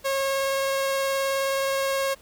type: tone with vibrato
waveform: sawtooth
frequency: 544 Hz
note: C#5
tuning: 33 cents flat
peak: -19 dBFS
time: 0.04-2.15 s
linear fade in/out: 20 ms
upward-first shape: sine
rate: 19 Hz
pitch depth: 9 cents each way
effects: pink hiss -53 dBFS RMS until 2.21 s